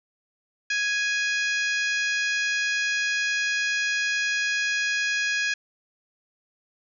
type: harmonic tone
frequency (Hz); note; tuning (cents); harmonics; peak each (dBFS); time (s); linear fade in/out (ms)
830.6; G#5; 0; 2 / 3 / 4 / 5 / 6 / 7 / 8; -25 / -28 / -35 / -37 / -35 / -39 / -39; 0.7-5.54; 5
effects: none